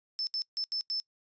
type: tone bursts at uneven times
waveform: sine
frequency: 5274 Hz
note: E8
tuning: in tune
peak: -30 dBFS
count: 5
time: 0.19-0.27 / 0.34-0.42 / 0.57-0.64 / 0.72-0.81 / 0.9-1 s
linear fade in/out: 0 ms
effects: noise-tail reverb RT60 0.1 s tail -24 dB re dry + resampled to 16000 Hz